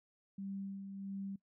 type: tone with tremolo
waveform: sine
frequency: 196 Hz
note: G3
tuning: in tune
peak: -39 dBFS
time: 0.38-1.36 s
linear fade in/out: 5 ms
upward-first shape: sine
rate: 1.5 Hz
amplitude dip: 45%
effects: noise-tail reverb RT60 0.1 s tail -21 dB re dry